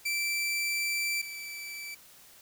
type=tone pair in turn; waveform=sawtooth; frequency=2336 / 2319 Hz; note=D7 / D7; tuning=-10 / -22 cents; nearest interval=unison; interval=12 cents; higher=first; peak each=-25 / -35 dBFS; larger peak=first; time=0.05-1.22 / 1.22-1.95 s; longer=first; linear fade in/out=10 ms; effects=white hiss -55 dBFS RMS until 2.41 s